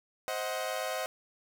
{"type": "chord", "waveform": "sawtooth", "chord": "C diminished", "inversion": "none", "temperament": "equal with one note detuned", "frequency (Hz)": [523.3, 630.6, 740], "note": ["C5", "Eb5", "Gb5"], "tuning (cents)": [0, 23, 0], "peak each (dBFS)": [-33, -32, -34], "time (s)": [0.28, 1.06], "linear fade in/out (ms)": 0, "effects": []}